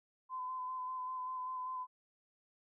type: tone with vibrato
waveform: sine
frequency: 1020 Hz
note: C6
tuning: 44 cents flat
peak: -38 dBFS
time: 0.29-1.87 s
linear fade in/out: 50 ms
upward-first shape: square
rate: 5.1 Hz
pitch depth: 16 cents each way
effects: none